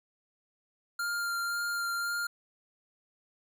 square tone with vibrato, 1396.9 Hz, F6, in tune, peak -31 dBFS, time 0.99-2.27 s, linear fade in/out 5 ms, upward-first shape sine, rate 1.9 Hz, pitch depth 11 cents each way, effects none

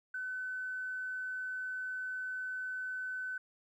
triangle tone with tanh clipping, 1512 Hz, F#6, 37 cents sharp, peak -36 dBFS, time 0.14-3.38 s, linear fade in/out 5 ms, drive 3 dB, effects none

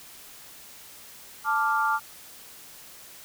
sine chord, D minor, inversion second, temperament equal, 880 / 1174.7 / 1396.9 Hz, A5 / D6 / F6, 0 / 0 / 0 cents, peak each -26 dBFS, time 1.44-2 s, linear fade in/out 50 ms, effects white hiss -47 dBFS RMS until 3.24 s

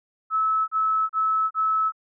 sine tone bursts, 1300 Hz, E6, 24 cents flat, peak -19 dBFS, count 4, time 0.3-1.922 s, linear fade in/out 50 ms, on 380 ms, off 34 ms, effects none

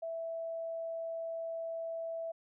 sine tone, 659.3 Hz, E5, in tune, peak -36 dBFS, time 0.02-2.32 s, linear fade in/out 10 ms, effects none

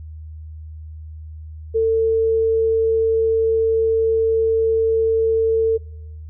sine tone, 448.3 Hz, A4, 32 cents sharp, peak -14 dBFS, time 1.74-5.78 s, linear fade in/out 20 ms, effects noise-tail reverb RT60 0.8 s tail -25 dB re dry + added 78 Hz sine -32 dBFS peak until 6.29 s

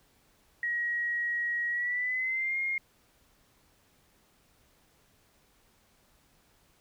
sine tone with pitch glide, 1900 to 2133 Hz, A#6 to C7, +33 to +33 cents, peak -28 dBFS, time 0.63-2.78 s, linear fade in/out 2 ms, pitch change +200 cents, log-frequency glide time 1.69-2.58 s, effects pink hiss -66 dBFS RMS until 6.8 s

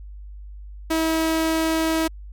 sawtooth tone, 322.1 Hz, E4, 40 cents flat, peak -15 dBFS, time 0.9-2.08 s, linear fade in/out 10 ms, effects added 50 Hz sine -35 dBFS peak until 2.32 s + MP3 96 kbps

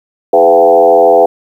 sine tone with frequency modulation, 590 Hz, D5, 8 cents sharp, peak -3 dBFS, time 0.33-1.26 s, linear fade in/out 5 ms, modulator 86.8 Hz, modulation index 2.2, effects 7-bit

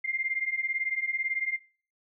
sine beating tone pair, 2093 / 2111 Hz, C7 / C7, 0 / +15 cents, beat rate 18 Hz, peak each -31 dBFS, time 0.04-1.57 s, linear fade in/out 10 ms, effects noise-tail reverb RT60 0.4 s tail -18 dB re dry

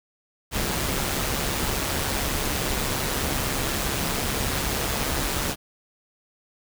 pink noise with amplitude modulation, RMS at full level -24 dBFS, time 0.51-5.56 s, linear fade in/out 50 ms, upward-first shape sine, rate 139 Hz, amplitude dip 45%, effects none

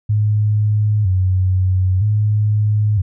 sine tone with vibrato, 99.2 Hz, G2, 21 cents sharp, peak -12 dBFS, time 0.09-3.02 s, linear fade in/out 10 ms, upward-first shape square, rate 0.52 Hz, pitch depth 110 cents each way, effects none

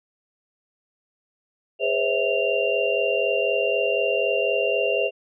sine tone cluster, 412 / 501 / 545 / 651 / 2775 Hz, G#4 / B4 / C#5 / E5 / F7, -14 / +25 / -29 / -22 / -12 cents, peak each -26 dBFS, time 1.79-5.11 s, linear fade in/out 50 ms, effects none

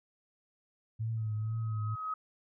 sine tone with vibrato, 110 Hz, A2, in tune, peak -31 dBFS, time 0.99-1.96 s, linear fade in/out 20 ms, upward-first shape triangle, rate 2.1 Hz, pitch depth 59 cents each way
sine tone with exponential growth, 1268 Hz, D#6, 32 cents sharp, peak -31 dBFS, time 1.17-2.14 s, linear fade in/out 5 ms, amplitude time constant 210 ms
effects none

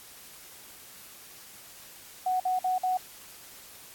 sine tone bursts, 740 Hz, F#5, in tune, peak -24 dBFS, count 4, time 2.26-2.973 s, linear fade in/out 5 ms, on 140 ms, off 51 ms, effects white hiss -49 dBFS RMS until 3.94 s + AAC 64 kbps

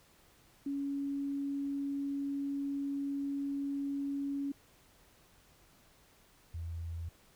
sine tone pair in turn, 279.9 / 83.46 Hz, C#4 / E2, +17 / +22 cents, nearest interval octave + major sixth, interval 2095 cents, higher first, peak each -33 / -37 dBFS, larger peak first, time 0.66-4.52 / 6.54-7.09 s, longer first, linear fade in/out 5 ms, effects pink hiss -64 dBFS RMS until 7.35 s

